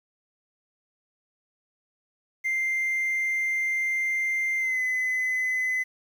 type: tone with pitch glide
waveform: triangle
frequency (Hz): 2093 to 2023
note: C7 to B6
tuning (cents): 0 to +41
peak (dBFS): -21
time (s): 2.44-5.84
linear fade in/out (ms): 20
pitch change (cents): -59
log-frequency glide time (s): 4.58-4.81
effects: tanh soft clip ceiling -19 dBFS + 9-bit